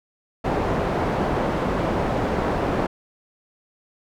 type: low-pass noise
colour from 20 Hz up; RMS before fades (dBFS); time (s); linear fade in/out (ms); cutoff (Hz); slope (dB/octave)
white; -23; 0.44-2.87; 10; 710; 12
effects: none